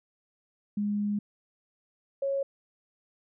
sine tone pair in turn, 206.2 / 550.5 Hz, G#3 / C#5, -12 / -12 cents, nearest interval octave + perfect fourth, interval 1700 cents, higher second, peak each -26 dBFS, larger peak neither, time 0.77-1.19 / 2.22-2.43 s, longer first, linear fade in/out 5 ms, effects none

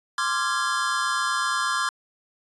square chord, D half-diminished seventh, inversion third, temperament equal with one note detuned, 1046.5 / 1174.7 / 1380.1 / 1661.2 Hz, C6 / D6 / F6 / Ab6, 0 / 0 / -21 / 0 cents, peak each -29 dBFS, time 0.18-1.89 s, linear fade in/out 2 ms, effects resampled to 24000 Hz

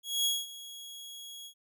sawtooth tone with ADSR envelope, 3322 Hz, G#7, in tune, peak -22 dBFS, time 0.03-1.54 s, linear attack 220 ms, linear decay 210 ms, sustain -18 dB, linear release 81 ms, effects none

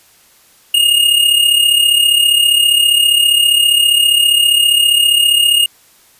square tone with amplitude modulation, 2848 Hz, F7, 33 cents sharp, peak -6 dBFS, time 0.74-5.66 s, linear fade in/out 5 ms, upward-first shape sine, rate 35 Hz, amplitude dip 60%, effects white hiss -48 dBFS RMS until 6.19 s + resampled to 32000 Hz

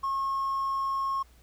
triangle tone with hard clipping, 1085 Hz, C#6, 37 cents flat, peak -27 dBFS, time 0.03-1.23 s, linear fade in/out 10 ms, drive 4 dB, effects added 60 Hz sine -56 dBFS peak until 1.42 s + pink hiss -62 dBFS RMS until 1.42 s

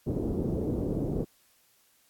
white low-pass noise, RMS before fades -30 dBFS, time 0.06-1.25 s, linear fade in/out 20 ms, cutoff 410 Hz, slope 24 dB/octave, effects white hiss -65 dBFS RMS until 2.09 s + AAC 64 kbps

